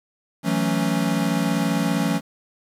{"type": "chord", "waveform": "square", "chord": "F# minor seventh", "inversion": "third", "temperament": "equal", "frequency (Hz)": [164.81, 185, 220, 277.2], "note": ["E3", "F#3", "A3", "C#4"], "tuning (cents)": [0, 0, 0, 0], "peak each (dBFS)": -26, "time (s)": [0.43, 2.21], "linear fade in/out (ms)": 50, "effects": ["resampled to 32000 Hz", "8-bit"]}